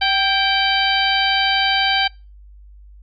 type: harmonic tone with a mistuned harmonic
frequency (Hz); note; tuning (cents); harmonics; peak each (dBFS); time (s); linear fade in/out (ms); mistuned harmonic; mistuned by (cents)
776; G5; -18; 1 / 2 / 3 / 4 / 5 / 6; -20 / -22 / -23 / -20 / -25 / -24; 0.01-2.08; 10; 2; +40
effects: noise-tail reverb RT60 0.3 s tail -26 dB re dry + added 50 Hz sine -40 dBFS peak until 3.02 s